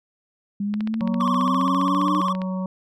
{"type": "linear sweep", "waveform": "sine", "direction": "up", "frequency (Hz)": [199.7, 303], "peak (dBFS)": -22, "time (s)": [0.6, 2.21], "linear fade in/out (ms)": 5}
{"type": "click train", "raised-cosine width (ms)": 0.3, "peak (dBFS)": -19, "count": 26, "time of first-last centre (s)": [0.74, 2.418], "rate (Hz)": 14.9}
{"type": "harmonic tone", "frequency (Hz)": 186.6, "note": "F#3", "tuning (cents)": 15, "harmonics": [1, 3, 5, 6], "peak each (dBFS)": [-24, -34, -38, -40], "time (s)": [1.01, 2.66], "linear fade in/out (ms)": 2}
{"type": "tone with vibrato", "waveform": "triangle", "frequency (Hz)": 1100, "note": "C#6", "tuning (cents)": -14, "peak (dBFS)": -19, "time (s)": [1.2, 2.33], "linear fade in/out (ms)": 5, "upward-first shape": "sine", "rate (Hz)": 20, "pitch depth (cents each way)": 110}
{"effects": []}